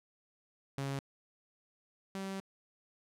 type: tone pair in turn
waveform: sawtooth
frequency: 137.6 / 193.42 Hz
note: C#3 / G3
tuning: -12 / -23 cents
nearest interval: tritone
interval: 589 cents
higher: second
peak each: -31 / -34 dBFS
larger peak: first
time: 0.78-0.99 / 2.15-2.4 s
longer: second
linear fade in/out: 0 ms
effects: low-pass 11000 Hz 12 dB/octave